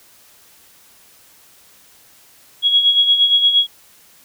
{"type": "tone with tremolo", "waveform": "sine", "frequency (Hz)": 3322, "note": "G#7", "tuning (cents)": 0, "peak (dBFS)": -8, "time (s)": [2.62, 3.67], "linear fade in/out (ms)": 50, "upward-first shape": "sine", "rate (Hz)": 8.6, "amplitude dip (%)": 60, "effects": ["white hiss -49 dBFS RMS until 4.24 s"]}